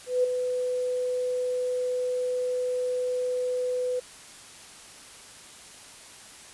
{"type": "tone with ADSR envelope", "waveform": "sine", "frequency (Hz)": 500, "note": "B4", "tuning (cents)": 21, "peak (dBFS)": -18, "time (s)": [0.06, 4], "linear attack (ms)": 180, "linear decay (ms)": 7, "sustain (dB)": -7, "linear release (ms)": 10, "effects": ["white hiss -47 dBFS RMS until 6.53 s", "resampled to 24000 Hz"]}